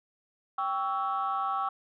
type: chord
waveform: sine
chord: C# diminished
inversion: second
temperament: equal with one note detuned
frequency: 784 / 1122.3 / 1318.5 Hz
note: G5 / C#6 / E6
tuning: 0 / +21 / 0 cents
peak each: -31 dBFS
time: 0.58-1.69 s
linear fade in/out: 5 ms
effects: tanh soft clip ceiling -21 dBFS